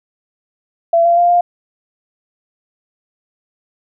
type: tone with pitch steps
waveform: sine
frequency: 674 / 686 / 698 / 702 Hz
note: E5 / F5 / F5 / F5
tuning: +38 / -31 / -1 / +9 cents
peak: -8 dBFS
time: 0.93-1.41 s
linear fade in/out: 5 ms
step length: 120 ms
effects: none